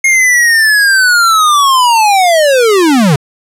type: linear sweep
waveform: square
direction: down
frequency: 2152 to 130.8 Hz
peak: -6 dBFS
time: 0.04-3.16 s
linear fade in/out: 5 ms
effects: low-pass 12000 Hz 12 dB/octave